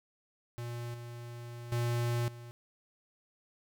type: tone with level steps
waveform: square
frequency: 119.2 Hz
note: A#2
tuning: 39 cents sharp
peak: -38 / -43 / -30 / -46 dBFS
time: 0.58-2.51 s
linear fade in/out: 0 ms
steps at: 0.94 / 1.72 / 2.28 s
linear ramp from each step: 2 ms
effects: none